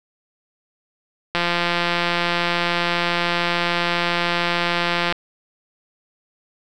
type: click train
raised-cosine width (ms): 0.3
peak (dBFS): -4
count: 654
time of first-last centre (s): 1.35-5.125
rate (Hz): 173
effects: none